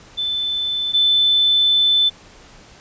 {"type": "tone pair in turn", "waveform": "sine", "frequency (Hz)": [3520, 3520], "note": ["A7", "A7"], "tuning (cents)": [0, 0], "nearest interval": "unison", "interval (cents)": 0, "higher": "neither", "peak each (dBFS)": [-19, -12], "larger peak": "second", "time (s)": [[0.17, 0.93], [0.93, 2.1]], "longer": "second", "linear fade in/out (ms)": 20, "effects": ["pink hiss -45 dBFS RMS until 2.8 s", "resampled to 16000 Hz"]}